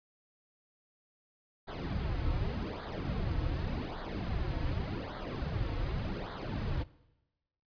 brown noise with flanger, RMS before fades -35 dBFS, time 1.67-6.84 s, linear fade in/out 20 ms, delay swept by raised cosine 0.37 to 5.07 ms, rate 0.86 Hz, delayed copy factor -0.75, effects noise-tail reverb RT60 1.0 s tail -20 dB re dry + resampled to 11025 Hz

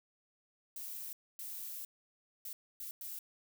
violet noise bursts at uneven times, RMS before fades -44 dBFS, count 5, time 0.76-1.13 / 1.39-1.85 / 2.45-2.53 / 2.8-2.91 / 3.01-3.19 s, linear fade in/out 2 ms, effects none

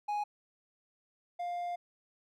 triangle tone pair in turn, 830.6 / 702.2 Hz, G#5 / F5, 0 / +9 cents, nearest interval minor third, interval 291 cents, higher first, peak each -29 / -32 dBFS, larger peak first, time 0.08-0.24 / 1.39-1.76 s, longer second, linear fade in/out 10 ms, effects none

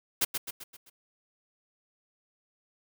white noise with echo, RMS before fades -25 dBFS, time 0.21-0.25 s, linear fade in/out 10 ms, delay 130 ms, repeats 5, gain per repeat -6 dB, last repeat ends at 0.9 s, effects none

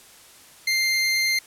25% pulse tone, 2097 Hz, C7, 3 cents sharp, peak -16 dBFS, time 0.67-1.39 s, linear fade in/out 5 ms, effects white hiss -49 dBFS RMS until 1.46 s + low-pass 12000 Hz 12 dB/octave

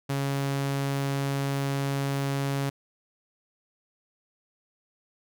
sawtooth tone, 138.59 Hz, C#3, in tune, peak -22 dBFS, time 0.09-2.7 s, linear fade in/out 10 ms, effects none

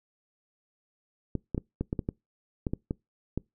clicks, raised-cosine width 3 ms, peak -16 dBFS, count 11, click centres 1.353 / 1.547 / 1.579 / 1.81 / 1.929 / 1.992 / 2.089 / 2.668 / 2.735 / 2.909 / 3.376 s, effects noise-tail reverb RT60 0.2 s tail -25 dB re dry

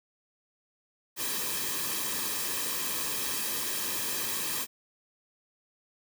white noise with comb filter, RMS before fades -32 dBFS, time 1.16-4.67 s, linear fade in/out 50 ms, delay 1.4 ms, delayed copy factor -0.65, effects none

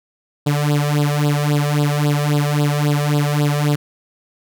sawtooth tone with flanger, 146.83 Hz, D3, in tune, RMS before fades -17 dBFS, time 0.46-3.76 s, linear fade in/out 10 ms, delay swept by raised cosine 0.23 to 1.73 ms, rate 3.7 Hz, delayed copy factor +0.9, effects none

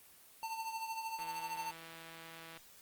square tone with tremolo, 897 Hz, A5, 33 cents sharp, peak -37 dBFS, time 0.43-1.71 s, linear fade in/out 0 ms, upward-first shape triangle, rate 13 Hz, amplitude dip 65%
click train, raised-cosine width 0.3 ms, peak -35 dBFS, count 228, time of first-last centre 1.19-2.574 s, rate 164 Hz
effects white hiss -60 dBFS RMS until 2.81 s + Opus 24 kbps

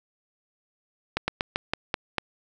slowing click train, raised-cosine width 0.3 ms, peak -8 dBFS, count 7, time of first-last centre 1.17-2.183 s, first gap 110 ms, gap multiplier 1.17, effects none

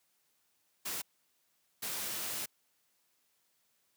white noise bursts at uneven times, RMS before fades -38 dBFS, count 2, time 0.85-1.02 / 1.82-2.46 s, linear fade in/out 10 ms, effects white hiss -75 dBFS RMS until 3.96 s + high-pass 100 Hz 12 dB/octave

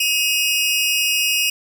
sawtooth tone pair together, 2534 / 2844 Hz, D#7 / F7, +31 / +31 cents, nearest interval major second, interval 200 cents, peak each -16 dBFS, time 0-1.5 s, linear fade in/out 5 ms, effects none

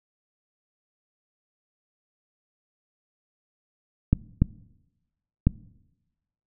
clicks, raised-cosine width 5 ms, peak -5 dBFS, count 3, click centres 4.13 / 4.42 / 5.47 s, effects noise-tail reverb RT60 1.0 s tail -21 dB re dry

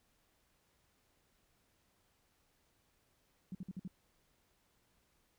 sine tone bursts, 185 Hz, F#3, in tune, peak -40 dBFS, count 5, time 3.52-3.877 s, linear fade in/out 2 ms, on 29 ms, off 53 ms, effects pink hiss -75 dBFS RMS until 5.38 s

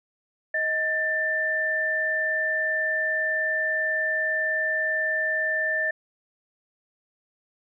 sine tone pair together, 629 / 1779.1 Hz, D#5 / A6, +19 / +19 cents, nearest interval octave + tritone, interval 1800 cents, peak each -30 / -23 dBFS, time 0.54-5.91 s, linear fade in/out 5 ms, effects none

